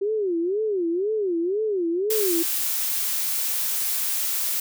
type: tone with vibrato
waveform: sine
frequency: 381.8 Hz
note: G4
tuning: 46 cents flat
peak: -21 dBFS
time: 0.01-2.43 s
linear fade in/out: 10 ms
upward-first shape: sine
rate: 2 Hz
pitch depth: 240 cents each way
type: noise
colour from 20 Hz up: blue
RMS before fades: -25 dBFS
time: 2.1-4.6 s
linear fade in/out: 5 ms
effects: none